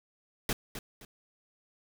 pink noise with echo, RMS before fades -30 dBFS, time 0.49-0.53 s, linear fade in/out 2 ms, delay 260 ms, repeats 2, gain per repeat -10 dB, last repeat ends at 1.05 s, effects none

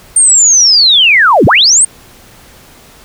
sine linear two-way sweep, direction down then up, 8870 to 71.6 to 8870 Hz, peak -3 dBFS, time 0.16-1.85 s, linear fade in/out 5 ms, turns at 1.46 s, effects pink hiss -39 dBFS RMS until 3.04 s

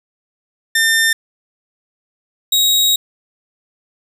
sawtooth tone pair in turn, 1800 / 3800 Hz, A6 / A#7, +39 / +33 cents, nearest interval octave + minor second, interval 1294 cents, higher second, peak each -8 dBFS, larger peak neither, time 0.75-1.13 / 2.52-2.96 s, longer second, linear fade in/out 5 ms, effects none

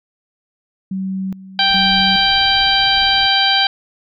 sine tone with tremolo, 190.5 Hz, G3, 49 cents flat, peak -19 dBFS, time 0.91-2.27 s, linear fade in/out 5 ms, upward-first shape square, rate 1.2 Hz, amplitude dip 80%
harmonic tone, 784 Hz, G5, in tune, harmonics 1 / 2 / 3 / 4 / 5 / 6, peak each -18 / -19 / -23 / -16 / -18 / -20 dBFS, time 1.59-3.67 s, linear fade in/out 2 ms
brown noise, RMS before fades -34 dBFS, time 1.68-3.27 s, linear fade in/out 10 ms
effects none

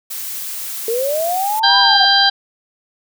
blue noise, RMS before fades -26 dBFS, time 0.1-1.6 s, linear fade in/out 10 ms
sine linear two-way sweep, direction up then down, 440 to 1002 to 726 Hz, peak -16 dBFS, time 0.88-2.05 s, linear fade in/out 2 ms, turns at 1.79 s
harmonic tone, 794 Hz, G5, 22 cents sharp, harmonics 1 / 2 / 4 / 5 / 6, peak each -16 / -16 / -16 / -16 / -16 dBFS, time 1.63-2.3 s, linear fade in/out 10 ms
effects none

